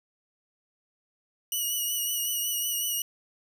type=tone with vibrato; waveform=5% pulse; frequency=2920 Hz; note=F#7; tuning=24 cents flat; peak=-19 dBFS; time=1.52-3.02 s; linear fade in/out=2 ms; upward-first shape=triangle; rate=5.4 Hz; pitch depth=39 cents each way; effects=none